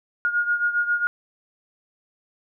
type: beating tone pair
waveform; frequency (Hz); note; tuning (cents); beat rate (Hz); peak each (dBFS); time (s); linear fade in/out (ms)
sine; 1428 / 1435.4; F6 / F6; +38 / +47; 7.4; -21 / -26; 0.25-1.07; 0
effects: none